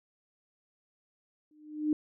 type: tone with exponential growth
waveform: sine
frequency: 303.1 Hz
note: D#4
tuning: 45 cents flat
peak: -22 dBFS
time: 1.51-1.93 s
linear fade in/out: 2 ms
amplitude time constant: 90 ms
effects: none